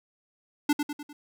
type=tone with echo; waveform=square; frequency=293.7 Hz; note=D4; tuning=in tune; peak=-20 dBFS; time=0.69-0.73 s; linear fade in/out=5 ms; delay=100 ms; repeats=4; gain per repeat=-6 dB; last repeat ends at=1.13 s; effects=none